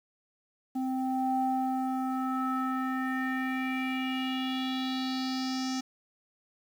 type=tone with low-pass filter sweep; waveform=square; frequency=260.3 Hz; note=C4; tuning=9 cents flat; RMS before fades=-31 dBFS; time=0.75-5.81 s; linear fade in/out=10 ms; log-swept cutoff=590 to 5900 Hz; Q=4.6; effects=9-bit